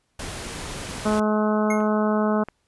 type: noise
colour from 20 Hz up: pink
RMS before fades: -33 dBFS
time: 0.19-1.2 s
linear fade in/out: 5 ms
type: harmonic tone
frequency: 213 Hz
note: G#3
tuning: 44 cents sharp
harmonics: 1 / 2 / 3 / 4 / 5 / 6 / 7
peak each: -21 / -26 / -26 / -31 / -31 / -31 / -36 dBFS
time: 1.05-2.44 s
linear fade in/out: 10 ms
type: tone with exponential decay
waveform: square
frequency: 2149 Hz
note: C7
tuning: 46 cents sharp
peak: -25 dBFS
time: 1.7-1.88 s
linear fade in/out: 5 ms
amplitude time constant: 39 ms
type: clicks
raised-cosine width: 0.5 ms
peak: -25 / -19 dBFS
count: 2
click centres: 1.805 / 2.486 s
effects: pink hiss -70 dBFS RMS until 2.67 s + resampled to 24000 Hz